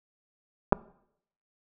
clicks, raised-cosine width 1 ms, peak -6 dBFS, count 2, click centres 0.724 / 0.729 s, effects noise-tail reverb RT60 0.7 s tail -22 dB re dry

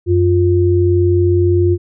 sine tone pair together, 92.5 / 351.2 Hz, F#2 / F4, 0 / +10 cents, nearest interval octave + major seventh, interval 2310 cents, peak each -12 dBFS, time 0.06-1.78 s, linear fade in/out 50 ms, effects none

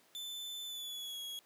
40% pulse tone with pitch glide, 3520 to 3322 Hz, A7 to G#7, 0 to 0 cents, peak -40 dBFS, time 0.15-1.39 s, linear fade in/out 0 ms, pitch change -100 cents, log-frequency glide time 0.66-1.19 s, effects pink hiss -66 dBFS RMS until 1.45 s + high-pass 300 Hz 12 dB/octave

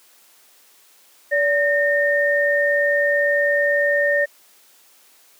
sine tone pair together, 576.1 / 1829 Hz, D5 / A#6, -33 / -33 cents, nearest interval octave + minor sixth, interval 2000 cents, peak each -18 dBFS, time 1.31-4.26 s, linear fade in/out 20 ms, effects white hiss -53 dBFS RMS until 5.39 s + high-pass 300 Hz 12 dB/octave

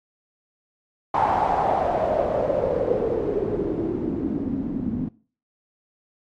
white noise with low-pass filter sweep, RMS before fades -23 dBFS, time 1.14-5.09 s, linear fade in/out 5 ms, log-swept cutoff 920 to 220 Hz, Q 5.7, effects noise-tail reverb RT60 0.4 s tail -20 dB re dry + MP3 64 kbps

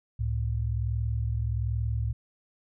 sine tone pair together, 68.74 / 110 Hz, C#2 / A2, -14 / 0 cents, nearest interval minor sixth, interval 814 cents, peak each -29 / -28 dBFS, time 0.19-2.13 s, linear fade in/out 10 ms, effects none

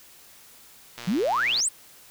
click train, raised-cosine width 0.2 ms, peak -20 dBFS, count 75, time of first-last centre 0.98-1.602 s, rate 119 Hz
sine exponential sweep, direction up, 164.81 to 9170 Hz, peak -21 dBFS, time 1.07-1.69 s, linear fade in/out 10 ms
effects white hiss -51 dBFS RMS until 2.1 s

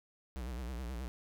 square tone with vibrato, 61.74 Hz, B1, in tune, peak -39 dBFS, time 0.36-1.08 s, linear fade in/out 0 ms, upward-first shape sine, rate 9.4 Hz, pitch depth 140 cents each way, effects none

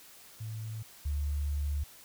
sine tone pair in turn, 110 / 72.36 Hz, A2 / D2, 0 / -25 cents, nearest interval perfect fifth, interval 725 cents, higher first, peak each -36 / -29 dBFS, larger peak second, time 0.4-0.83 / 1.05-1.84 s, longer second, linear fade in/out 10 ms, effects white hiss -54 dBFS RMS until 2.04 s

